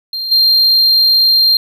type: tone with level steps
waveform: triangle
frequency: 4186 Hz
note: C8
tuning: in tune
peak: -17 / -6 dBFS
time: 0.13-1.57 s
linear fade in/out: 2 ms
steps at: 0.31 s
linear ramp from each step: 10 ms
effects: none